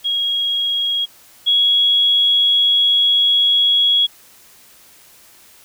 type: tone pair in turn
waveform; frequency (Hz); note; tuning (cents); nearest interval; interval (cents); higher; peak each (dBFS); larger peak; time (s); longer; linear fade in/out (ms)
sine; 3292 / 3332; G#7 / G#7; -16 / +5; unison; 21; second; -16 / -11; second; 0.04-1.06 / 1.46-4.07; second; 20
effects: white hiss -47 dBFS RMS until 5.64 s